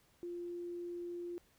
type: tone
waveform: sine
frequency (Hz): 348.5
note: F4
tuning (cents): -4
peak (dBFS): -40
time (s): 0.23-1.38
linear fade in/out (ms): 0
effects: pink hiss -70 dBFS RMS until 1.58 s

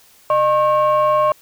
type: tone pair together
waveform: sine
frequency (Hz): 609 / 1085.1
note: D#5 / C#6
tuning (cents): -37 / -37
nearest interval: minor seventh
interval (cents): 1000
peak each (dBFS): -13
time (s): 0.3-1.32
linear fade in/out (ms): 2
effects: tanh soft clip ceiling -9 dBFS + white hiss -50 dBFS RMS until 1.41 s

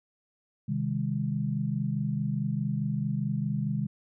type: chord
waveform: sine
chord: Ab major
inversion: first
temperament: equal with one note detuned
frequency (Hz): 130.81 / 155.56 / 203.7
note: C3 / Eb3 / Ab3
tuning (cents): 0 / 0 / -33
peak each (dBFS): -31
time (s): 0.68-3.87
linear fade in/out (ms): 10
effects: none

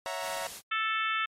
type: chord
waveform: sawtooth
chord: F# dominant seventh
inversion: second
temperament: equal with one note detuned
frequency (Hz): 554.4 / 659.3 / 733.6 / 932.3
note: C#5 / E5 / F#5 / A#5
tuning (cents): 0 / 0 / -15 / 0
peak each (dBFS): -35 / -34 / -37 / -34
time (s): 0.06-0.47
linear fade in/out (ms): 0
type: noise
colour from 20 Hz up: white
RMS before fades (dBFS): -42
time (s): 0.2-0.62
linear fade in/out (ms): 50
type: harmonic tone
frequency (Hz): 440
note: A4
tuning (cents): 0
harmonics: 3 / 4 / 5 / 6 / 7 / 8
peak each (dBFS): -30 / -34 / -36 / -35 / -39 / -40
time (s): 0.71-1.26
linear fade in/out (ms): 10
effects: low-pass 12000 Hz 12 dB/octave + MP3 64 kbps

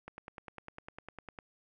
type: click train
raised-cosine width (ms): 0.5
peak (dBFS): -29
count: 14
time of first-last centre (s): 0.08-1.388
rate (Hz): 9.94
effects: none

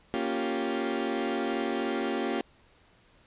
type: chord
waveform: 30% pulse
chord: G half-diminished seventh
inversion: first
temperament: equal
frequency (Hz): 233.1 / 277.2 / 349.2 / 392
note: Bb3 / Db4 / F4 / G4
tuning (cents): 0 / 0 / 0 / 0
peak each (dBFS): -31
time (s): 0.14-2.41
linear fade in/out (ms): 0
effects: pink hiss -61 dBFS RMS until 3.26 s + resampled to 8000 Hz

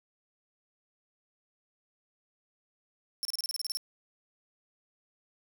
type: tone bursts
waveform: sawtooth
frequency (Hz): 5410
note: E8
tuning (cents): +44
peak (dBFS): -28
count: 11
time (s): 3.23-3.771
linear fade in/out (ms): 0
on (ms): 21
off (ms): 31
effects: none

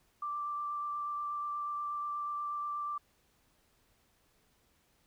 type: tone with vibrato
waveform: sine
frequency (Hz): 1175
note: D6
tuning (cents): +1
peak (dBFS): -34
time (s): 0.22-2.98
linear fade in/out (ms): 5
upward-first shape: triangle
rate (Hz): 8.3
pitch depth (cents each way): 12
effects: pink hiss -71 dBFS RMS until 5.06 s

